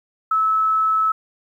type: tone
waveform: sine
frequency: 1301 Hz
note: E6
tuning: 23 cents flat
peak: -15 dBFS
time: 0.31-1.12 s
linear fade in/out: 5 ms
effects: 9-bit